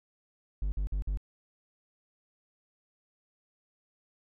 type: tone bursts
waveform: triangle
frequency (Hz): 49.51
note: G1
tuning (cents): +18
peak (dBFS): -26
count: 4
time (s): 0.62-1.173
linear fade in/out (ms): 0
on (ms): 100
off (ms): 51
effects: none